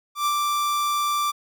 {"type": "tone with ADSR envelope", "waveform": "45% pulse", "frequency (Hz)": 1174.7, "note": "D6", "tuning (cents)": 0, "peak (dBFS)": -19, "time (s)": [0.15, 1.32], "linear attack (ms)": 110, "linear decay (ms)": 56, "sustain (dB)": -2, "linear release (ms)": 21, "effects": []}